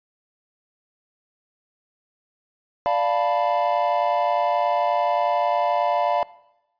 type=chord; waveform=triangle; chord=B half-diminished seventh; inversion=first; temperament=equal; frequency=587.3 / 698.5 / 880 / 987.8 Hz; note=D5 / F5 / A5 / B5; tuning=0 / 0 / 0 / 0 cents; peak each=-22 / -20 / -24 / -24 dBFS; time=2.86-6.23 s; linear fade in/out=0 ms; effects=noise-tail reverb RT60 0.9 s tail -20 dB re dry + resampled to 11025 Hz